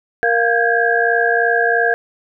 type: tone cluster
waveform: sine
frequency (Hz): 466.8 / 698 / 1597 / 1660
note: A#4 / F5 / G6 / G#6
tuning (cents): +2 / -1 / +32 / -1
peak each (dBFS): -18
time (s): 0.23-1.94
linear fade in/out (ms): 0
effects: none